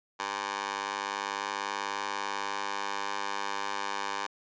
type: tone with high-pass filter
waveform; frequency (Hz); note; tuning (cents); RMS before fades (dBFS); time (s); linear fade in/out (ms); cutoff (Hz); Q
15% pulse; 100.2; G2; +38; -34; 0.19-4.27; 10; 870; 1.5
effects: resampled to 16000 Hz